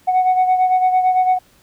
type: beating tone pair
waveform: sine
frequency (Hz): 739 / 747.9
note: F#5 / F#5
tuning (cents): -2 / +18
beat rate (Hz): 8.9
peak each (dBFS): -11 / -18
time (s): 0.07-1.39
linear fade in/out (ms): 20
effects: tanh soft clip ceiling -9 dBFS + pink hiss -53 dBFS RMS until 1.62 s